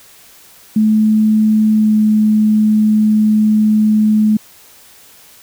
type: tone with pitch glide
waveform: sine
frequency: 216 to 214.3 Hz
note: A3 to A3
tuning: -32 to -45 cents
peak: -8 dBFS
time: 0.76-4.37 s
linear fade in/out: 5 ms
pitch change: -13 cents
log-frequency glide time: 1.72-1.94 s
effects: white hiss -43 dBFS RMS until 5.42 s